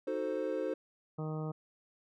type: chord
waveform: triangle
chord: D# diminished seventh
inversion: none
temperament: equal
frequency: 311.1 / 370 / 440 / 523.3 Hz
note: D#4 / F#4 / A4 / C5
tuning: 0 / 0 / 0 / 0 cents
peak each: -37 / -38 / -36 / -34 dBFS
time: 0.07-0.74 s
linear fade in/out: 5 ms
type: harmonic tone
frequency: 155.56 Hz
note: D#3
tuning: in tune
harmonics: 1 / 2 / 3 / 4 / 5 / 6 / 7 / 8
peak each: -36 / -44 / -43 / -48 / -50 / -55 / -54 / -51 dBFS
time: 1.18-1.52 s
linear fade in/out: 10 ms
effects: none